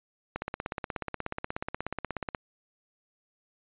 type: click train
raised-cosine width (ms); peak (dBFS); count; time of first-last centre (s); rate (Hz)
0.5; -17; 34; 0.36-2.348; 16.6
effects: resampled to 8000 Hz